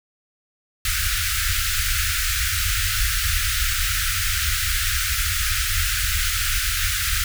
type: band-stop noise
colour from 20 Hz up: pink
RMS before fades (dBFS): -22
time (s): 0.85-7.24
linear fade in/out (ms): 2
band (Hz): 100 to 1300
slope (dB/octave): 96
effects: none

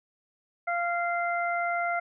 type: harmonic tone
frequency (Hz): 693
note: F5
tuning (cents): -14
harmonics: 1 / 2 / 3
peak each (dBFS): -28 / -31 / -33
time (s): 0.67-2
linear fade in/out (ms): 10
effects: none

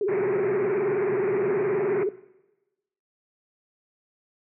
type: tone with vibrato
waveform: sine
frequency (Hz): 393.4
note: G4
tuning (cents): +6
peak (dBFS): -22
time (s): 0.01-2.09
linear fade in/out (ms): 2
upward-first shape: sine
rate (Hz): 19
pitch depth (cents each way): 140
type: band-pass noise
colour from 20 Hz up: pink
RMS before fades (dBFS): -34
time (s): 0.08-2.04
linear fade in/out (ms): 10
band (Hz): 120 to 2400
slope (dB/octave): 96
effects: noise-tail reverb RT60 1.0 s tail -18 dB re dry

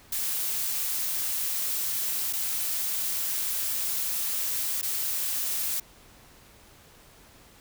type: noise with dropouts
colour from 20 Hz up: blue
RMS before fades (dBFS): -29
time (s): 0.12-5.8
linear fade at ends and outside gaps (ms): 5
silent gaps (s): 2.328-2.332 / 4.815-4.827
effects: pink hiss -54 dBFS RMS until 7.6 s

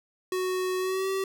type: tone with pitch glide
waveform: square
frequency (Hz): 370 to 385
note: F#4 to G4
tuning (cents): 0 to -31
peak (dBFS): -27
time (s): 0.32-1.24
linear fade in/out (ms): 2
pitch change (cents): +69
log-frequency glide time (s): 0.78-1.09
effects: none

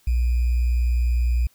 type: tone with sample-and-hold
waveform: sine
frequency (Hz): 60.2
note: B1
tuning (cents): -44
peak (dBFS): -17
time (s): 0.07-1.47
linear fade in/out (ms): 5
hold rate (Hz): 2450
effects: white hiss -60 dBFS RMS until 1.54 s

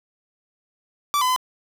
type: tone with pitch steps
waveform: 45% pulse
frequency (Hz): 1162 / 1010 / 1016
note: D6 / B5 / B5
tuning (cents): -19 / +39 / +49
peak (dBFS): -18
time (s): 1.14-1.362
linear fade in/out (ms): 0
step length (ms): 74
effects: none

